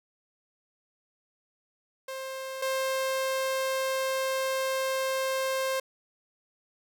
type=tone pair in turn; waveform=sawtooth; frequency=529 / 529 Hz; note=C5 / C5; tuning=+19 / +19 cents; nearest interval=unison; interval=0 cents; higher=neither; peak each=-31 / -23 dBFS; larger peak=second; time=2.08-2.62 / 2.62-5.8 s; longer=second; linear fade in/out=5 ms; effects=none